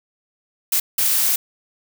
blue noise bursts at uneven times, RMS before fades -18 dBFS, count 2, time 0.72-0.8 / 0.98-1.36 s, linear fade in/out 5 ms, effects none

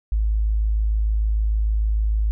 sine tone, 53.3 Hz, G#1, 46 cents sharp, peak -17 dBFS, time 0.12-2.31 s, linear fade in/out 0 ms, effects none

